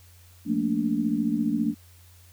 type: chord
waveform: sine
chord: Bb major seventh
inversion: second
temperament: just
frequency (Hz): 174.81 / 218.5 / 233.1 / 291.4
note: F3 / A3 / Bb3 / D4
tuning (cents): +2 / -12 / 0 / -13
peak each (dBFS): -33 / -27 / -27 / -27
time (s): 0.45-1.75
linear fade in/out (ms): 50
effects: added 88 Hz sine -51 dBFS peak until 2.32 s + white hiss -57 dBFS RMS until 2.32 s